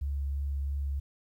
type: tone with vibrato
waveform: sine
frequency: 70 Hz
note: C#2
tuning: 18 cents sharp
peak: -29 dBFS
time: 0.01-1 s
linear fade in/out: 10 ms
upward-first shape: triangle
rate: 3 Hz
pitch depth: 15 cents each way
effects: 11-bit